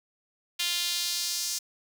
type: tone with high-pass filter sweep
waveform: sawtooth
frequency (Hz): 349.2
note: F4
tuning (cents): 0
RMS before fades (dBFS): -30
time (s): 0.59-1.59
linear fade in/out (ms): 10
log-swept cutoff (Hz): 3200 to 5800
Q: 2
effects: none